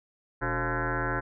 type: tone with frequency modulation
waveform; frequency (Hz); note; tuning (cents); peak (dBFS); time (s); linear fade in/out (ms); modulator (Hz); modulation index
sine; 698.5; F5; 0; -26; 0.41-1.21; 20; 164; 6.2
effects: none